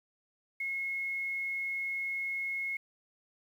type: tone with quantisation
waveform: sine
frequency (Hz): 2170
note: C#7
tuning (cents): -37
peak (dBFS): -32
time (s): 0.6-2.77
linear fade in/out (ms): 5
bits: 10
effects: none